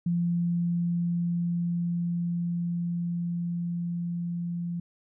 sine tone with level ramp, 172.4 Hz, F3, 22 cents flat, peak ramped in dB -23 to -29 dBFS, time 0.06-4.8 s, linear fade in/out 5 ms, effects none

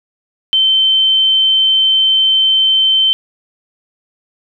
sine tone, 3094 Hz, G7, 23 cents flat, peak -8 dBFS, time 0.53-3.13 s, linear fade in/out 0 ms, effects none

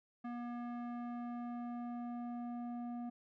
square tone with low-pass filter sweep, 240.1 Hz, B3, 49 cents flat, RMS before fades -43 dBFS, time 0.24-3.1 s, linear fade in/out 10 ms, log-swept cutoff 1400 to 700 Hz, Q 1.2, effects none

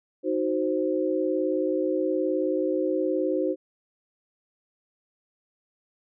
sine chord, C diminished, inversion first, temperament equal, 311.1 / 370 / 523.3 Hz, Eb4 / Gb4 / C5, 0 / 0 / 0 cents, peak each -27 dBFS, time 0.23-3.56 s, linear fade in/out 50 ms, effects none

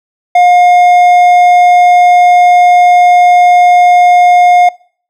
sine tone with hard clipping, 713 Hz, F5, 36 cents sharp, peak -4 dBFS, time 0.35-4.69 s, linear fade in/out 5 ms, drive 6 dB, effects noise-tail reverb RT60 0.5 s tail -23 dB re dry

